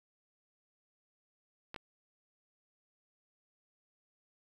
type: clicks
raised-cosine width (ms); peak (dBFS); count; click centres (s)
0.3; -26; 2; 1.744 / 1.762
effects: 9-bit